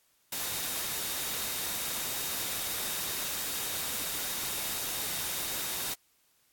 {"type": "tone in noise", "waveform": "sine", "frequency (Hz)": 3729, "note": "A#7", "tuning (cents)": 0, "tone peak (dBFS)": -45, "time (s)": [0.32, 5.94], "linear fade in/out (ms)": 5, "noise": "white", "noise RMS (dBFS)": -34, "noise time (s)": [0.32, 5.94], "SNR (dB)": -14, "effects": ["white hiss -69 dBFS RMS until 6.52 s", "AAC 64 kbps"]}